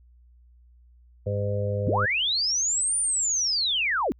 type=harmonic tone; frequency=101.8 Hz; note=G#2; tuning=34 cents flat; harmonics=1 / 2 / 4 / 5 / 6; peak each=-26 / -37 / -36 / -29 / -36 dBFS; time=1.26-2.06 s; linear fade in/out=10 ms
type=linear two-way sweep; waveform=sine; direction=up then down; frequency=116.54 to 9397 to 196.2 Hz; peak=-22 dBFS; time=1.87-4.12 s; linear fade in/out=0 ms; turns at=2.98 s
effects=added 60 Hz sine -52 dBFS peak until 4.19 s